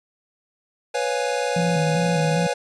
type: chord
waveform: square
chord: C# dominant seventh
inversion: third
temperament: equal with one note detuned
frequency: 493.9 / 554.4 / 703.7 / 830.6 Hz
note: B4 / C#5 / E#5 / G#5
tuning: 0 / 0 / +13 / 0 cents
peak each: -26 / -27 / -31 / -29 dBFS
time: 0.94-2.54 s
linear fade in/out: 10 ms
type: band-pass noise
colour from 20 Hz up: white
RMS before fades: -40 dBFS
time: 1.56-2.46 s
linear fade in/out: 5 ms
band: 100 to 260 Hz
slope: 48 dB/octave
type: tone with vibrato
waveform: sine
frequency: 164.81 Hz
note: E3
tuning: in tune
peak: -20 dBFS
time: 1.56-2.47 s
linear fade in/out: 5 ms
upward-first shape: square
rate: 2.5 Hz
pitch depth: 64 cents each way
effects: resampled to 22050 Hz